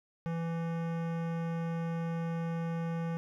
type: tone with hard clipping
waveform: sine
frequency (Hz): 166.4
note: E3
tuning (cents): +17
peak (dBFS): -34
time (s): 0.26-3.17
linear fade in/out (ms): 0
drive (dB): 18
effects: none